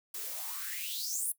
blue noise with high-pass filter sweep, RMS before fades -37 dBFS, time 0.14-1.32 s, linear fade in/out 5 ms, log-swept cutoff 320 to 11000 Hz, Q 6.9, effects noise-tail reverb RT60 0.1 s tail -18 dB re dry

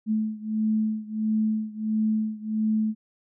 sine beating tone pair, 216.5 / 218 Hz, A3 / A3, -28 / -16 cents, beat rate 1.5 Hz, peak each -25 / -27 dBFS, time 0.06-2.95 s, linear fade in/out 50 ms, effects none

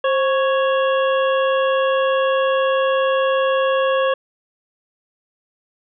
harmonic tone with a mistuned harmonic, 554.4 Hz, C#5, in tune, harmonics 1 / 2 / 3 / 5 / 6, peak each -16 / -22 / -26 / -30 / -32 dBFS, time 0.04-4.14 s, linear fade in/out 5 ms, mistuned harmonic 1, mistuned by -79 cents, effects none

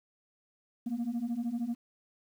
sine beating tone pair, 228.4 / 241.4 Hz, A#3 / B3, -35 / -39 cents, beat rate 13 Hz, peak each -33 / -31 dBFS, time 0.86-1.75 s, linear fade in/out 10 ms, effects tanh soft clip ceiling -28 dBFS + 10-bit

